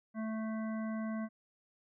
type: harmonic tone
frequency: 220 Hz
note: A3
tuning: in tune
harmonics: 1 / 3 / 5 / 7 / 9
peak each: -35 / -45 / -49 / -52 / -54 dBFS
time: 0.14-1.29 s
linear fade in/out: 50 ms
effects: none